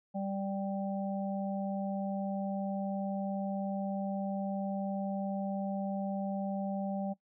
harmonic tone, 195.9 Hz, G3, 1 cent flat, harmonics 1 / 3 / 4, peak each -34 / -39 / -40 dBFS, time 0.14-7.14 s, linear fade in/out 20 ms, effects noise-tail reverb RT60 0.1 s tail -19 dB re dry

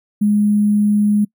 sine tone with sample-and-hold, 207.7 Hz, G#3, in tune, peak -11 dBFS, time 0.21-1.25 s, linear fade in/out 10 ms, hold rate 11025 Hz, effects noise-tail reverb RT60 0.1 s tail -25 dB re dry

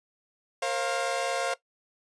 sawtooth chord, Bb suspended second, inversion none, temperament equal with one note detuned, 466.2 / 535.2 / 698.5 Hz, Bb4 / C5 / F5, 0 / +39 / 0 cents, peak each -31 / -26 / -27 dBFS, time 0.62-1.54 s, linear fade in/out 5 ms, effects noise-tail reverb RT60 0.1 s tail -17 dB re dry + resampled to 22050 Hz

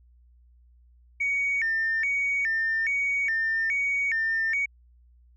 sine tone with vibrato, 2010 Hz, B6, 30 cents sharp, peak -22 dBFS, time 1.2-4.66 s, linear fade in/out 10 ms, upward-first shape square, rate 1.2 Hz, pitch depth 190 cents each way, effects tanh soft clip ceiling -19 dBFS + added 60 Hz sine -54 dBFS peak until 5.36 s

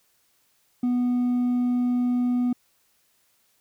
sine tone with hard clipping, 246.1 Hz, B3, 6 cents flat, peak -21 dBFS, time 0.83-2.53 s, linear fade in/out 5 ms, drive 2 dB, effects white hiss -66 dBFS RMS until 3.6 s

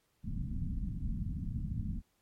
pink low-pass noise, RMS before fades -36 dBFS, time 0.23-2.02 s, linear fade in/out 50 ms, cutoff 240 Hz, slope 48 dB/octave, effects pink hiss -75 dBFS RMS until 2.21 s + MP3 64 kbps

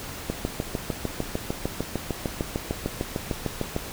click train, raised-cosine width 2 ms, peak -12 dBFS, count 24, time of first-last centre 0.3-3.764 s, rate 6.64 Hz, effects pink hiss -37 dBFS RMS until 3.92 s

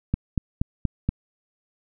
click train, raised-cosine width 5 ms, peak -9 dBFS, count 5, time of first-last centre 0.14-1.09 s, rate 4.21 Hz, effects none

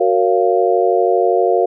sine chord, Gb major seventh, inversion none, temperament just, 370 / 462.5 / 555 / 693.7 Hz, Gb4 / Bb4 / Db5 / F5, 0 / -14 / +2 / -12 cents, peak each -16 / -16 / -20 / -16 dBFS, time 0-1.66 s, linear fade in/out 10 ms, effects none

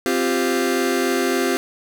sawtooth chord, C suspended fourth, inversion none, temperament just, 261.6 / 348.8 / 392.4 Hz, C4 / F4 / G4, 0 / -2 / +2 cents, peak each -18 dBFS, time 0.06-1.57 s, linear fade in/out 0 ms, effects none

